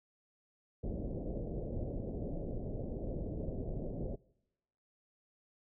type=low-pass noise; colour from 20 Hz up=pink; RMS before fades=-39 dBFS; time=0.83-4.16 s; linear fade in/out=10 ms; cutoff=620 Hz; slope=48 dB/octave; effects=noise-tail reverb RT60 0.9 s tail -24 dB re dry